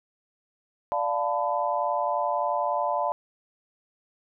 sine chord, B half-diminished seventh, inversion first, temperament equal with one note detuned, 587.3 / 698.5 / 880 / 1003.3 Hz, D5 / F5 / A5 / B5, 0 / 0 / 0 / +27 cents, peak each -29 dBFS, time 0.92-3.12 s, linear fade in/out 0 ms, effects none

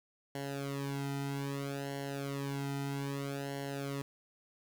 sawtooth tone with flanger, 139.4 Hz, C#3, 10 cents sharp, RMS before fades -38 dBFS, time 0.35-4.02 s, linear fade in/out 2 ms, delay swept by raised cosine 0.81 to 1.8 ms, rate 0.62 Hz, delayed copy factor -0.95, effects 10-bit

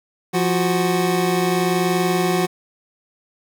25% pulse tone pair together, 174.62 / 370 Hz, F3 / F#4, 0 / 0 cents, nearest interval octave + minor second, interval 1300 cents, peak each -16 dBFS, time 0.33-2.47 s, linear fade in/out 20 ms, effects 8-bit

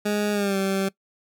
20% pulse tone with pitch glide, 207.7 to 193.79 Hz, G#3 to G3, 0 to -20 cents, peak -17 dBFS, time 0.05-0.89 s, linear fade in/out 10 ms, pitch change -120 cents, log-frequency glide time 0.32-0.57 s, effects noise-tail reverb RT60 0.1 s tail -21 dB re dry

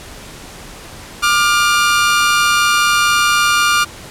sawtooth tone pair together, 1189 / 1414 Hz, D6 / F6, +21 / +21 cents, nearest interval minor third, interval 300 cents, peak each -10 dBFS, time 1.22-3.85 s, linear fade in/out 20 ms, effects pink hiss -34 dBFS RMS until 4.1 s + low-pass 11000 Hz 12 dB/octave

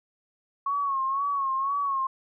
sine tone with vibrato, 1100 Hz, C#6, 14 cents flat, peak -24 dBFS, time 0.66-2.07 s, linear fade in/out 5 ms, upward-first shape sine, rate 2 Hz, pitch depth 63 cents each way, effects none

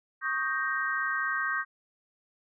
sine chord, Eb dominant seventh, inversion third, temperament equal, 1108.7 / 1244.5 / 1568 / 1864.7 Hz, Db6 / Eb6 / G6 / Bb6, 0 / 0 / 0 / 0 cents, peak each -35 / -35 / -30 / -33 dBFS, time 0.21-1.65 s, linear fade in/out 50 ms, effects none

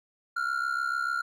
triangle ring-modulated tone, 1396.9 Hz, F6, in tune, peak -22 dBFS, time 0.36-1.22 s, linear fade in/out 10 ms, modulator 33.4 Hz, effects none

